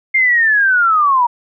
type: linear sweep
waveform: sine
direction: down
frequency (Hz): 2126 to 932.3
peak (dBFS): -9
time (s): 0.14-1.27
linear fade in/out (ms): 10
effects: none